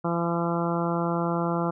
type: harmonic tone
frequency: 170 Hz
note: F3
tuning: 46 cents flat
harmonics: 1 / 2 / 3 / 4 / 5 / 6 / 7 / 8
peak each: -27 / -30 / -32 / -33 / -34 / -35 / -35 / -36 dBFS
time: 0.04-1.71 s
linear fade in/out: 10 ms
effects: none